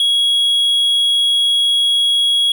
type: tone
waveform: triangle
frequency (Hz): 3322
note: G#7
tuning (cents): 0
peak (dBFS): -10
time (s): 0-2.52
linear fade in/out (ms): 2
effects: none